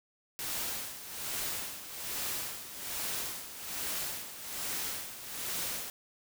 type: noise with tremolo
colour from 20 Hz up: white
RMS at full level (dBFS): -35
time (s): 0.39-5.9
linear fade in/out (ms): 0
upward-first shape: sine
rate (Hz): 1.2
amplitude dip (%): 70
effects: none